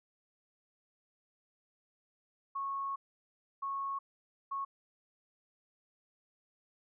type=tone bursts at uneven times; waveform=sine; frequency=1100 Hz; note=C#6; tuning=14 cents flat; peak=-34 dBFS; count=3; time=2.55-2.96 / 3.62-3.99 / 4.51-4.65 s; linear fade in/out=10 ms; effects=none